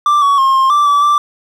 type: tone with pitch steps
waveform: triangle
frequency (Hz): 1177 / 1125 / 1070 / 1063 / 1172 / 1153 / 1173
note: D6 / C#6 / C6 / C6 / D6 / D6 / D6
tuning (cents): +3 / +25 / +38 / +27 / -4 / -32 / -2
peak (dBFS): -6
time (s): 0.06-1.18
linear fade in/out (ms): 2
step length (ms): 160
effects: 8-bit